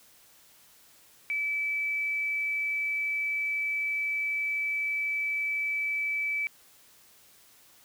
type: tone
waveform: sine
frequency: 2306 Hz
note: D7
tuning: 32 cents flat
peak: -27 dBFS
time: 1.3-6.47 s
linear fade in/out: 0 ms
effects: white hiss -58 dBFS RMS until 7.84 s